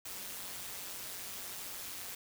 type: noise with amplitude modulation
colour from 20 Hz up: white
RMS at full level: -41 dBFS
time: 0.05-2.15 s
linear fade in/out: 5 ms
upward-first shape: sine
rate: 187 Hz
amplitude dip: 60%
effects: none